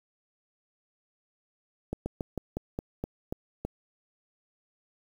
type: slowing click train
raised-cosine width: 2 ms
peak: -18 dBFS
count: 9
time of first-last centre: 1.93-3.65 s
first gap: 130 ms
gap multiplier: 1.14
effects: 8-bit